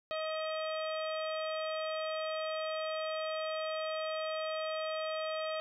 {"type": "harmonic tone", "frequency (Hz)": 630, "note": "D#5", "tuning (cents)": 21, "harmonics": [1, 2, 3, 4, 5, 6, 7], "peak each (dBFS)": [-35, -41, -47, -46, -47, -50, -53], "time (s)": [0.11, 5.6], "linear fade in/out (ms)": 0, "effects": []}